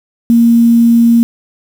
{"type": "tone with quantisation", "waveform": "sine", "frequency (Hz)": 233.1, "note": "A#3", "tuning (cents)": 0, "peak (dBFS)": -4, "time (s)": [0.3, 1.23], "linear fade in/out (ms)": 0, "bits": 5, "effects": []}